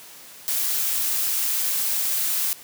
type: noise with amplitude modulation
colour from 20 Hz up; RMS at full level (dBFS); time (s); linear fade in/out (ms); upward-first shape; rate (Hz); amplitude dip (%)
blue; -22; 0.48-2.53; 0; sine; 219; 35
effects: white hiss -44 dBFS RMS until 2.63 s + high-pass 100 Hz 12 dB/octave